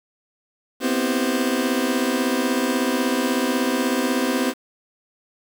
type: chord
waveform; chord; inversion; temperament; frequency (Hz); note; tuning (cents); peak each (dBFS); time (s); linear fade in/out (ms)
sawtooth; C major seventh; third; just; 245.3 / 261.6 / 327 / 392.4; B3 / C4 / E4 / G4; -12 / 0 / -14 / +2; -21 / -18 / -24 / -24; 0.8-4.54; 50
effects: 7-bit